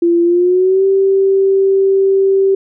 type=tone with pitch glide; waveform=sine; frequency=342 to 388.3 Hz; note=F4 to G4; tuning=-36 to -16 cents; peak=-8 dBFS; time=0.02-2.55 s; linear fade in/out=5 ms; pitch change=+220 cents; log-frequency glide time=0.23-0.85 s; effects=none